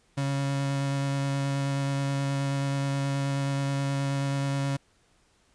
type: tone with vibrato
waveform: 35% pulse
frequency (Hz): 138.6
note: C#3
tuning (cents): 0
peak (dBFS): -24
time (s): 0.17-4.77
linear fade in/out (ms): 10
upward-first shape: square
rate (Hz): 9.4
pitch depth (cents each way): 8
effects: pink hiss -65 dBFS RMS until 5.54 s + resampled to 22050 Hz